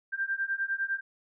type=beating tone pair; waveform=sine; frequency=1577 / 1586.9 Hz; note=G6 / G6; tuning=+10 / +21 cents; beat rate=9.9 Hz; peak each=-32 / -31 dBFS; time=0.12-1.01 s; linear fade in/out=20 ms; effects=none